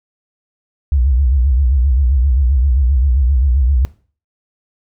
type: tone with vibrato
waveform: sine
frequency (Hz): 65.41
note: C2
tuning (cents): 0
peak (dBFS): -10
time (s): 0.92-3.85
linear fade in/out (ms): 0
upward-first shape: sine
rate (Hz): 7.6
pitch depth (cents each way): 180
effects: noise-tail reverb RT60 0.4 s tail -18 dB re dry